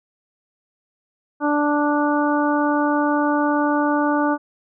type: harmonic tone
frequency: 293.7 Hz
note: D4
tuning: in tune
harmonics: 1 / 2 / 3 / 4 / 5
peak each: -19 / -24 / -23 / -26 / -27 dBFS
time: 1.4-4.38 s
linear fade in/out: 50 ms
effects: none